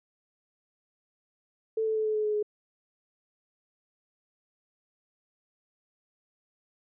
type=tone with pitch steps; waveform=sine; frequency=442.4 / 438.6 / 434.8 / 431 / 427.3 / 423.6 / 420 Hz; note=A4 / A4 / A4 / A4 / G#4 / G#4 / G#4; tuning=+9 / -6 / -21 / -36 / +49 / +34 / +19 cents; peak=-25 dBFS; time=1.77-2.428 s; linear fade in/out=5 ms; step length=94 ms; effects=none